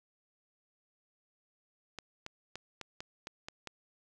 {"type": "clicks", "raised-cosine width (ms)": 0.2, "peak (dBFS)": -24, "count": 8, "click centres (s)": [1.987, 2.264, 2.556, 2.813, 3.005, 3.271, 3.485, 3.673], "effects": []}